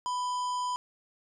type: harmonic tone with a mistuned harmonic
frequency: 993 Hz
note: B5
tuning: 9 cents sharp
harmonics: 1 / 3 / 5 / 7 / 9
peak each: -29 / -44 / -46 / -46 / -54 dBFS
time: 0.06-0.76 s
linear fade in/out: 0 ms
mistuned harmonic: 3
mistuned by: +87 cents
effects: none